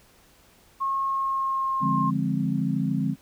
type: tone with pitch glide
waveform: sine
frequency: 1084 to 1064.1 Hz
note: C#6 to C6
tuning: -39 to +29 cents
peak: -23 dBFS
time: 0.8-2.11 s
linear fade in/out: 20 ms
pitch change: -32 cents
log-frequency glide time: 1.06-1.92 s
type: chord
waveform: sine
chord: D half-diminished seventh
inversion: none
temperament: equal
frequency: 146.83 / 174.61 / 207.7 / 261.6 Hz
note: D3 / F3 / Ab3 / C4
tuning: 0 / 0 / 0 / 0 cents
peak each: -28 dBFS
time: 1.8-3.16 s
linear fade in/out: 50 ms
effects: pink hiss -57 dBFS RMS until 3.21 s